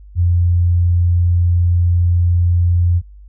sine tone, 87.31 Hz, F2, in tune, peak -10 dBFS, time 0.15-3.02 s, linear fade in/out 50 ms, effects added 50 Hz sine -36 dBFS peak until 3.28 s

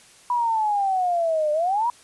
sine exponential two-way sweep, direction down then up, 987.8 to 594 to 987.8 Hz, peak -19 dBFS, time 0.3-1.9 s, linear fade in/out 2 ms, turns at 1.52 s, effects white hiss -51 dBFS RMS until 2.03 s + resampled to 24000 Hz

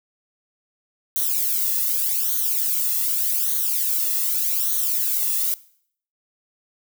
violet noise with flanger, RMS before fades -22 dBFS, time 1.16-5.54 s, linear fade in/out 0 ms, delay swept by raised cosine 0.39 to 1.32 ms, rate 0.84 Hz, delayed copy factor -1, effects noise-tail reverb RT60 0.6 s tail -20 dB re dry

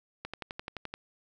click train, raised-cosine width 0.3 ms, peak -21 dBFS, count 9, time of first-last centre 0.25-0.94 s, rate 11.6 Hz, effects none

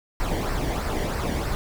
brown noise with flanger, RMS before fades -26 dBFS, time 0.2-1.55 s, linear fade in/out 0 ms, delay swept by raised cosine 0.29 to 0.8 ms, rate 3.1 Hz, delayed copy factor -0.6, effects none

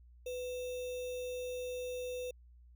sine tone with sample-and-hold, 498.8 Hz, B4, 17 cents sharp, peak -37 dBFS, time 0.26-2.31 s, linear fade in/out 5 ms, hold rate 3150 Hz, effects added 60 Hz sine -56 dBFS peak until 2.75 s

